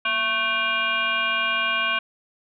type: tone with frequency modulation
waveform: sine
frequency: 1966 Hz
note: B6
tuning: 8 cents flat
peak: -20 dBFS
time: 0.05-1.99 s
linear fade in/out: 5 ms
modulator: 432 Hz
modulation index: 2.4
effects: none